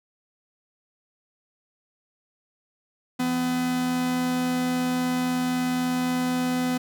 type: tone pair together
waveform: 45% pulse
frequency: 167.9 / 251.6 Hz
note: E3 / B3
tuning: +32 / +32 cents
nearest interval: perfect fifth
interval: 700 cents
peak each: -34 / -23 dBFS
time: 3.19-6.78 s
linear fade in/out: 10 ms
effects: none